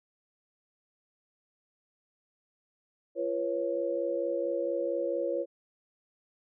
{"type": "tone cluster", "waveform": "sine", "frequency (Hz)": [343.4, 486.6, 551], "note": ["F4", "B4", "C#5"], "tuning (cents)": [-29, -26, -11], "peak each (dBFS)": [-34, -33, -31], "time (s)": [3.15, 5.46], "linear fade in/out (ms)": 50, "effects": []}